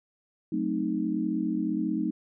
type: chord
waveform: sine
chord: F# diminished seventh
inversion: none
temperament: equal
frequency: 185 / 220 / 261.6 / 311.1 Hz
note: F#3 / A3 / C4 / Eb4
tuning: 0 / 0 / 0 / 0 cents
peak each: -33 / -31 / -33 / -29 dBFS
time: 0.52-2.11 s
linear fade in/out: 5 ms
effects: none